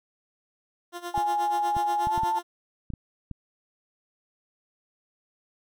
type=tone with tremolo; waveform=15% pulse; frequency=349.2 Hz; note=F4; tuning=in tune; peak=-25 dBFS; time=0.92-2.43 s; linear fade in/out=50 ms; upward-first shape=sine; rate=8.3 Hz; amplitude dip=85%
type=tone with pitch glide; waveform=sine; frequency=830.6 to 885.1 Hz; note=G#5 to A5; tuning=0 to +10 cents; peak=-23 dBFS; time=1.14-2.39 s; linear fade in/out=5 ms; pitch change=+110 cents; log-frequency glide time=1.98-2.18 s
type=clicks; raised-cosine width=5 ms; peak=-23 dBFS; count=8; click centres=1.178 / 1.767 / 2.071 / 2.178 / 2.234 / 2.903 / 2.937 / 3.313 s
effects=none